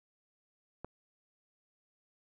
click, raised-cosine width 1 ms, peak -27 dBFS, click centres 0.846 s, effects none

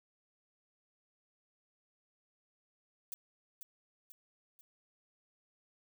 violet noise with echo, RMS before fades -42 dBFS, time 3.12-3.14 s, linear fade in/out 0 ms, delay 490 ms, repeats 3, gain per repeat -6 dB, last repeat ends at 4.61 s, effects none

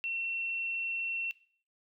sine tone, 2712 Hz, E7, 49 cents sharp, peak -32 dBFS, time 0.04-1.31 s, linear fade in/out 0 ms, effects noise-tail reverb RT60 0.5 s tail -18 dB re dry

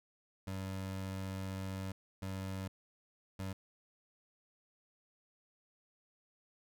25% pulse tone bursts at uneven times, 95.5 Hz, G2, 45 cents flat, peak -35 dBFS, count 3, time 0.47-1.92 / 2.22-2.68 / 3.39-3.53 s, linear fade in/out 5 ms, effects none

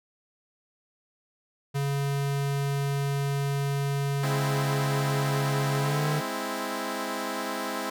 square tone with pitch glide, 140.1 to 150.16 Hz, C#3 to D3, +19 to +39 cents, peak -26 dBFS, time 1.74-6.21 s, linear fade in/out 20 ms, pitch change +120 cents, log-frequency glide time 5.8-6.08 s
10% pulse chord, Ab augmented, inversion none, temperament equal, 207.7 / 261.6 / 329.6 Hz, Ab3 / C4 / E4, 0 / 0 / 0 cents, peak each -27 / -25 / -26 dBFS, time 4.23-7.9 s, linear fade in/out 5 ms
effects none

